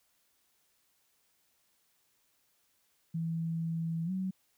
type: tone with pitch glide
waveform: sine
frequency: 164.5 to 187.87 Hz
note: E3 to F#3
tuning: -3 to +27 cents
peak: -31 dBFS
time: 3.14-4.31 s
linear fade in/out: 10 ms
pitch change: +230 cents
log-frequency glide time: 4.05-4.11 s
effects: white hiss -73 dBFS RMS until 4.57 s